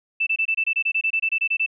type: tone bursts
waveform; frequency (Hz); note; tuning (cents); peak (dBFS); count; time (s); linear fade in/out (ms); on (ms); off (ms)
sine; 2650; E7; +9; -18; 16; 0.2-1.663; 10; 68; 25
effects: none